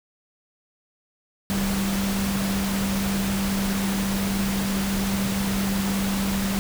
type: tone in noise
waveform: sine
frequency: 196 Hz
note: G3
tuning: in tune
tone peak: -23 dBFS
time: 1.5-6.59 s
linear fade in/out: 0 ms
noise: pink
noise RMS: -29 dBFS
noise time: 1.5-6.59 s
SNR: +3 dB
effects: none